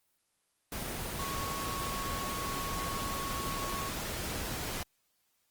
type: tone in noise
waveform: sine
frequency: 1105 Hz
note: C#6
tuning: 6 cents flat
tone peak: -38 dBFS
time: 1.19-3.89 s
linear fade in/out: 2 ms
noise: pink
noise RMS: -37 dBFS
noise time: 0.72-4.83 s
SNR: -4 dB
effects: white hiss -75 dBFS RMS until 5.5 s + Opus 24 kbps